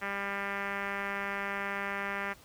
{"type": "tone with low-pass filter", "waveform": "5% pulse", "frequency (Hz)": 199, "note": "G3", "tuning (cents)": 26, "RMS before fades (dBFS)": -35, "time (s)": [0.01, 2.34], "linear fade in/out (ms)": 20, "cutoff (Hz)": 2000, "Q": 2, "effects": ["pink hiss -57 dBFS RMS until 2.44 s"]}